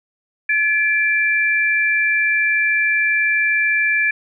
sine tone pair together, 1712.7 / 2353 Hz, A6 / D7, -47 / +3 cents, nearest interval perfect fourth, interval 550 cents, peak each -17 dBFS, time 0.49-4.11 s, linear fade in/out 5 ms, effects none

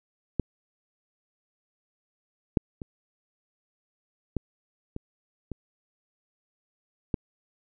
clicks, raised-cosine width 3 ms, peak -11 / -7 / -23 / -14 / -21 / -21 / -12 dBFS, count 7, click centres 0.397 / 2.572 / 2.818 / 4.367 / 4.964 / 5.517 / 7.142 s, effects none

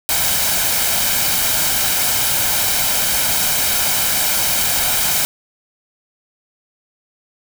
white noise with comb filter, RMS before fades -17 dBFS, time 0.09-5.25 s, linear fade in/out 0 ms, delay 1.3 ms, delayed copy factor +0.5, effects none

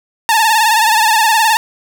sawtooth tone with vibrato, 886 Hz, A5, 12 cents sharp, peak -5 dBFS, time 0.29-1.57 s, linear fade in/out 0 ms, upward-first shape sine, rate 19 Hz, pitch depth 79 cents each way, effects 7-bit

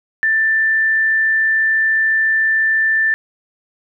sine tone, 1773 Hz, A6, 13 cents sharp, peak -12 dBFS, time 0.23-3.14 s, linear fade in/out 0 ms, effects none

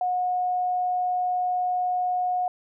sine tone, 726 Hz, F#5, 33 cents flat, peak -22 dBFS, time 0.01-2.48 s, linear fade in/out 2 ms, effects none

